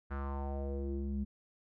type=tone with low-pass filter sweep; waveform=square; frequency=69.3 Hz; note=C#2; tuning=in tune; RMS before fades=-37 dBFS; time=0.1-1.25 s; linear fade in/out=20 ms; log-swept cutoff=1500 to 200 Hz; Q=3.7; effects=none

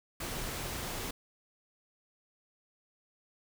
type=noise; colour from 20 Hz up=pink; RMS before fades=-38 dBFS; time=0.2-1.11 s; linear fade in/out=5 ms; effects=none

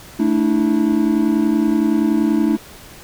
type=chord; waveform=triangle; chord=A suspended fourth; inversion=none; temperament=equal with one note detuned; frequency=220 / 293.7 / 324.3 Hz; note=A3 / D4 / E4; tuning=0 / 0 / -28 cents; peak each=-16 dBFS; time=0.19-2.57 s; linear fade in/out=10 ms; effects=pink hiss -40 dBFS RMS until 3.03 s

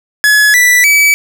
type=tone with pitch steps; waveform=45% pulse; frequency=1697 / 1972 / 2292 Hz; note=G#6 / B6 / D7; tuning=+37 / -3 / -43 cents; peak=-5 dBFS; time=0.24-1.14 s; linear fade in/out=0 ms; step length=300 ms; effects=none

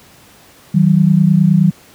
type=tone pair together; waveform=sine; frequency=159.1 / 188.71 Hz; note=D#3 / F#3; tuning=+39 / +34 cents; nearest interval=minor third; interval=295 cents; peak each=-10 dBFS; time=0.74-1.71 s; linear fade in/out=10 ms; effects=pink hiss -44 dBFS RMS until 1.94 s + high-pass 80 Hz 12 dB/octave

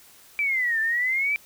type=exponential two-way sweep; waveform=sine; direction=down then up; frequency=2349 to 1760 to 2349 Hz; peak=-21 dBFS; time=0.39-1.36 s; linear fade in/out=0 ms; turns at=0.8 s; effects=white hiss -52 dBFS RMS until 1.45 s

